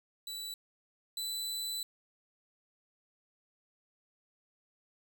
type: tone pair in turn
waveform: sawtooth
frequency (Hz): 3951 / 3990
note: B7 / B7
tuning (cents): 0 / +17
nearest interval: unison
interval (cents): 17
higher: second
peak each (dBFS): -36 / -32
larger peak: second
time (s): 0.27-0.54 / 1.17-1.83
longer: second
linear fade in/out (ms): 2
effects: none